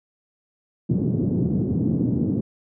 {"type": "band-pass noise", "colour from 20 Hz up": "white", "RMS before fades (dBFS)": -22, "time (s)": [0.89, 2.41], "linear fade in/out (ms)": 10, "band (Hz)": [100, 280], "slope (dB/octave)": 24, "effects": []}